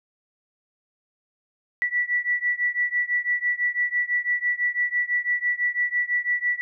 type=beating tone pair; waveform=sine; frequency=1953 / 1959 Hz; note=B6 / B6; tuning=-20 / -15 cents; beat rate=6 Hz; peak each=-24 / -25 dBFS; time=1.82-6.61 s; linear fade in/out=0 ms; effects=none